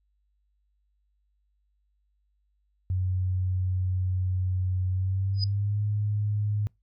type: tone with pitch glide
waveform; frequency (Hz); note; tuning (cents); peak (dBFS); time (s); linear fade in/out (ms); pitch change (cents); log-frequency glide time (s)
sine; 92.4 to 104.32; F#2 to G#2; -2 to +8; -24; 2.9-6.67; 0; +210; 4.89-5.82
type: tone with exponential growth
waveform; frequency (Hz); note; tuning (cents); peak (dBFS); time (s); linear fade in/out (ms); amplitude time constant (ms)
sine; 4981; D#8; +1; -23; 5.34-5.44; 2; 20
effects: noise-tail reverb RT60 0.2 s tail -25 dB re dry + added 50 Hz sine -68 dBFS peak until 6.82 s